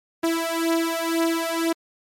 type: beating tone pair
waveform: sawtooth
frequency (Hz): 329.6 / 331.6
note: E4 / E4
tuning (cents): 0 / +10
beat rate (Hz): 2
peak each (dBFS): -20 / -20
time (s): 0.23-1.73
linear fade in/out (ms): 10
effects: MP3 64 kbps